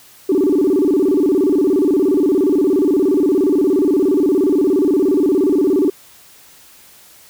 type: tone with vibrato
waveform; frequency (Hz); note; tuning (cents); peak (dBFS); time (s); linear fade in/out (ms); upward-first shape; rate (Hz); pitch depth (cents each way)
sine; 334.4; E4; +25; -10; 0.29-5.9; 5; square; 17; 240
effects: tanh soft clip ceiling -7 dBFS + white hiss -45 dBFS RMS until 7.29 s